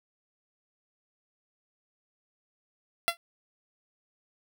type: tone with exponential decay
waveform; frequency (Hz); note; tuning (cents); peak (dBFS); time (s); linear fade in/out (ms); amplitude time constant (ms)
10% pulse; 681; F5; -44; -11; 3.08-3.17; 0; 18
effects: none